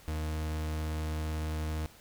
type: tone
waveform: 40% pulse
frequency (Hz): 77.78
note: D#2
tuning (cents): 0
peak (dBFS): -31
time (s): 0.08-1.86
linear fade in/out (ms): 0
effects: pink hiss -56 dBFS RMS until 2 s